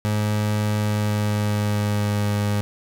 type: tone with pitch glide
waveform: 30% pulse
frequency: 105.6 to 103.37 Hz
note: G#2 to G#2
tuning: +29 to -8 cents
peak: -17 dBFS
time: 0.05-2.61 s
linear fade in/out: 0 ms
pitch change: -37 cents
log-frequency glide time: 0.73-2.29 s
effects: none